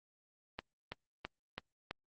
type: click train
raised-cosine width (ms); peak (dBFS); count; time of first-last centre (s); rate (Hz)
0.3; -23; 5; 0.59-1.91; 3.03
effects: Opus 24 kbps